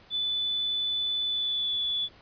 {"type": "tone with pitch glide", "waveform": "sine", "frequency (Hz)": [3489, 3443], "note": ["A7", "A7"], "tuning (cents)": [-15, -38], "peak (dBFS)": -26, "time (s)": [0.1, 2.09], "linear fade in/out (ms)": 50, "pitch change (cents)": -23, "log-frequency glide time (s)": [1.28, 1.79], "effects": ["pink hiss -55 dBFS RMS until 2.21 s", "resampled to 11025 Hz"]}